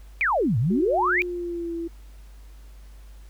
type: exponential two-way sweep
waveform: sine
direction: down then up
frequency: 2489 to 103.83 to 2489 Hz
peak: -19 dBFS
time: 0.21-1.22 s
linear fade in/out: 0 ms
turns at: 0.58 s
type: tone with pitch glide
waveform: sine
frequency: 370 to 335.4 Hz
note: F#4 to E4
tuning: 0 to +30 cents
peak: -27 dBFS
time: 0.7-1.88 s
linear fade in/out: 10 ms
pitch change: -170 cents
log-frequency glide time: 0.9-1.75 s
effects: added 50 Hz sine -42 dBFS peak until 3.29 s + pink hiss -58 dBFS RMS until 3.29 s